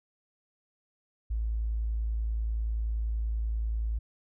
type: tone with tanh clipping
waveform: triangle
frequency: 55.2 Hz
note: A1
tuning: 6 cents sharp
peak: -27 dBFS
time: 1.3-3.99 s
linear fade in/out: 10 ms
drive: 3 dB
effects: none

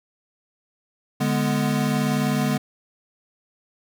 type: chord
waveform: square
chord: G# diminished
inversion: second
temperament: equal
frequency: 146.83 / 207.7 / 246.9 Hz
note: D3 / G#3 / B3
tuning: 0 / 0 / 0 cents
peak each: -25 dBFS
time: 1.2-2.58 s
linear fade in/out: 10 ms
effects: none

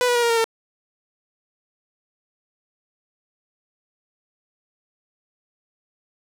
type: tone with pitch steps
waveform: sawtooth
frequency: 495.3 / 486.5 / 477.9 / 469.4 / 461.1 / 452.9 Hz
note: B4 / B4 / A#4 / A#4 / A#4 / A#4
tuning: +5 / -26 / +43 / +12 / -19 / -50 cents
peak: -13 dBFS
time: 0.01-0.442 s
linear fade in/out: 0 ms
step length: 72 ms
effects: low-pass 11000 Hz 12 dB/octave + 7-bit

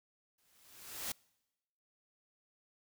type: noise with exponential growth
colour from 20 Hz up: white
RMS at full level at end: -37 dBFS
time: 0.38-1.12 s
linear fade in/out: 5 ms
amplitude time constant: 160 ms
effects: noise-tail reverb RT60 1.0 s tail -26 dB re dry

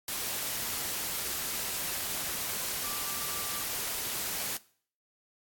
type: tone in noise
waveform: sine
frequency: 1173 Hz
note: D6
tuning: 2 cents flat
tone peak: -44 dBFS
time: 2.84-3.63 s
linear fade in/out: 2 ms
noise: white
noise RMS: -34 dBFS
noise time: 0.08-4.57 s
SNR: -13 dB
effects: noise-tail reverb RT60 0.5 s tail -20 dB re dry + AAC 64 kbps

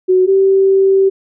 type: tone pair in turn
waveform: sine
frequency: 370.4 / 387 Hz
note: F#4 / G4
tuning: +2 / -22 cents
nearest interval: minor second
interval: 76 cents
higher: second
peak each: -7 dBFS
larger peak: neither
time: 0.08-0.27 / 0.27-1.1 s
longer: second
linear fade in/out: 20 ms
effects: none

